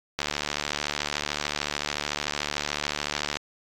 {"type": "click train", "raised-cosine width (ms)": 0.2, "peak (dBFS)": -9, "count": 235, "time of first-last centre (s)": [0.19, 3.369], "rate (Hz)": 73.6, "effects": ["AAC 64 kbps"]}